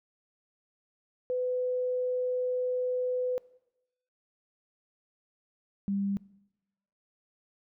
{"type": "tone pair in turn", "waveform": "sine", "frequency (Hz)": [502, 198.53], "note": ["B4", "G3"], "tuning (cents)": [28, 22], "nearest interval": "octave + major third", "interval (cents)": 1606, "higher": "first", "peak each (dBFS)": -27, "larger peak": "neither", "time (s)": [[1.3, 3.38], [5.88, 6.17]], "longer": "first", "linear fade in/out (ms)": 0, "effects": ["noise-tail reverb RT60 0.9 s tail -22 dB re dry"]}